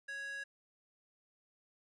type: tone with high-pass filter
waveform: square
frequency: 554.4 Hz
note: C#5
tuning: in tune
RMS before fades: -43 dBFS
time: 0.08-0.44 s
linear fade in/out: 10 ms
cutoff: 1500 Hz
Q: 6.1
effects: resampled to 24000 Hz